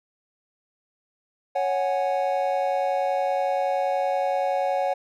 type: chord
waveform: triangle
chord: C# suspended fourth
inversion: none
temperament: equal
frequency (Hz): 554.4 / 740 / 830.6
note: C#5 / F#5 / G#5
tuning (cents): 0 / 0 / 0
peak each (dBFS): -23 / -23 / -28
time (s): 1.55-4.94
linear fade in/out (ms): 10
effects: none